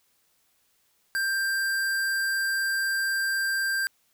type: tone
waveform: square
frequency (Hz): 1581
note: G6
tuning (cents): +14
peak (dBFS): -25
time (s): 1.15-3.87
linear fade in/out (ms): 0
effects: white hiss -68 dBFS RMS until 4.13 s